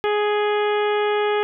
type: harmonic tone with a mistuned harmonic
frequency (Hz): 417.2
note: G#4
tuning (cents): +8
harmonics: 1 / 2 / 3 / 4 / 5 / 6 / 7 / 8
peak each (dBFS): -19 / -25 / -29 / -31 / -33 / -35 / -36 / -37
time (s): 0.04-1.43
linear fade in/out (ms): 0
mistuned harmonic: 6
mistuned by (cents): -25
effects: none